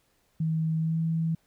sine tone with pitch glide, 160 to 162.98 Hz, D#3 to E3, +49 to -19 cents, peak -24 dBFS, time 0.4-1.35 s, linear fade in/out 5 ms, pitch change +32 cents, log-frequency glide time 0.78-0.99 s, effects pink hiss -69 dBFS RMS until 1.46 s

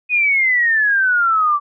sine exponential sweep, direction down, 2506 to 1150 Hz, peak -12 dBFS, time 0.09-1.6 s, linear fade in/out 50 ms, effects none

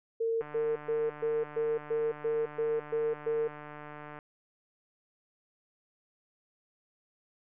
sine tone bursts, 455.1 Hz, A#4, 42 cents flat, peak -27 dBFS, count 10, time 0.2-3.48 s, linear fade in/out 10 ms, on 220 ms, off 120 ms
click train, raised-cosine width 0.5 ms, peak -29 dBFS, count 564, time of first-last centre 0.41-4.189 s, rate 149 Hz
effects low-pass 2000 Hz 12 dB/octave

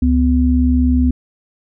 sine tone pair together, 70.4 / 250.9 Hz, C#2 / B3, +27 / +28 cents, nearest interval octave + minor seventh, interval 2201 cents, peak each -13 dBFS, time 0.02-1.11 s, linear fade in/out 5 ms, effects none

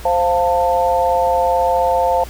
sine chord, F major, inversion second, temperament equal with one note detuned, 523.3 / 698.5 / 890.7 Hz, C5 / F5 / A5, 0 / 0 / +21 cents, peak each -17 dBFS, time 0.05-2.24 s, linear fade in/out 5 ms, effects added 60 Hz sine -32 dBFS peak until 2.29 s + pink hiss -37 dBFS RMS until 2.29 s

